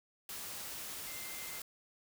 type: tone in noise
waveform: sine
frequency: 2085 Hz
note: C7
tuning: 7 cents flat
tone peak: -51 dBFS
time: 1.07-1.59 s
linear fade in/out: 2 ms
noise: white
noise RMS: -44 dBFS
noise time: 0.29-1.62 s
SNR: -10 dB
effects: none